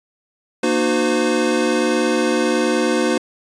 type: tone cluster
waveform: square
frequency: 234.7 / 304.4 / 365.7 / 512 Hz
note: A#3 / D#4 / F#4 / C5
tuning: +12 / -38 / -20 / -38 cents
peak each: -22 dBFS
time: 0.63-3.18 s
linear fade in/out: 5 ms
effects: resampled to 22050 Hz